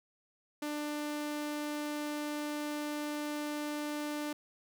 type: tone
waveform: sawtooth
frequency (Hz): 296.9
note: D4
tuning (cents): +19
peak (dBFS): -31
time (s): 0.62-4.33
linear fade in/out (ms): 5
effects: none